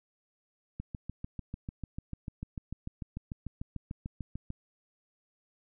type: click train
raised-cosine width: 5 ms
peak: -25 dBFS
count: 26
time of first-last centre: 0.8-4.504 s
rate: 6.75 Hz
effects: none